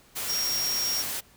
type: tone in noise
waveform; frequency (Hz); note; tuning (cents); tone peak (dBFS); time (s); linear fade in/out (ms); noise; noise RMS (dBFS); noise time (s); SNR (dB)
sine; 5588; F8; 0; -26; 0.28-1.03; 20; white; -32; 0.15-1.21; +3
effects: pink hiss -57 dBFS RMS until 1.36 s